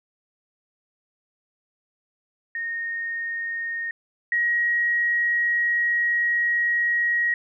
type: tone pair in turn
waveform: sine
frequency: 1849 / 1895.5 Hz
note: A#6 / A#6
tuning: -15 / +28 cents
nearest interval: unison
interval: 43 cents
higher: second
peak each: -26 / -19 dBFS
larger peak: second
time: 2.55-3.91 / 4.32-7.34 s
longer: second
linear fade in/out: 2 ms
effects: none